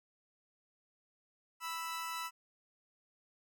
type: tone pair together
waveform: sawtooth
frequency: 987.8 / 1318.5 Hz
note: B5 / E6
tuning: 0 / 0 cents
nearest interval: perfect fourth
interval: 500 cents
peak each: -38 / -37 dBFS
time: 1.6-2.31 s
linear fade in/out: 50 ms
effects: none